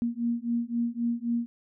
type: beating tone pair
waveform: sine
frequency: 233.8 / 237.6 Hz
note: A#3 / A#3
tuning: +5 / +33 cents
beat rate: 3.8 Hz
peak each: -29 dBFS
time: 0.02-1.46 s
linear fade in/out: 0 ms
effects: none